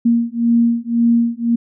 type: beating tone pair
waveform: sine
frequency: 233.1 / 235 Hz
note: A#3 / A#3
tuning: 0 / +14 cents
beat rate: 1.9 Hz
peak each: -15 dBFS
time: 0.05-1.56 s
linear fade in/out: 10 ms
effects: none